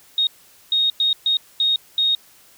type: tone bursts at uneven times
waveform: sine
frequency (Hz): 3729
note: A#7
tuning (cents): 0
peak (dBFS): -15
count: 6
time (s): 0.18-0.27 / 0.72-0.9 / 1-1.13 / 1.26-1.37 / 1.6-1.76 / 1.98-2.15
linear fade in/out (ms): 2
effects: white hiss -51 dBFS RMS until 2.57 s